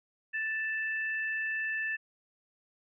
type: tone pair together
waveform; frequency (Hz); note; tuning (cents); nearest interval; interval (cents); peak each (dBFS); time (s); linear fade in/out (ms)
sine; 1762 / 2640; A6 / E7; +2 / +2; perfect fifth; 700; -31 / -38; 0.33-1.97; 20
effects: none